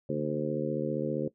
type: harmonic tone with a mistuned harmonic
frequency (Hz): 75.1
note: D2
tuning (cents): +39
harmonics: 2 / 3 / 4 / 5 / 6 / 7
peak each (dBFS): -35 / -35 / -35 / -35 / -35 / -35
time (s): 0.09-1.28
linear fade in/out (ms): 5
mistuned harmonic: 2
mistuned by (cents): -64
effects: noise-tail reverb RT60 0.1 s tail -17 dB re dry